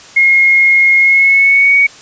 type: tone with pitch glide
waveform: sine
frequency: 2151 to 2241 Hz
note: C7 to C#7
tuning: +47 to +18 cents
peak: -5 dBFS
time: 0.16-1.87 s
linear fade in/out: 10 ms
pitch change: +71 cents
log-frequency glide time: 0.98-1.75 s
effects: white hiss -36 dBFS RMS until 2.01 s + resampled to 16000 Hz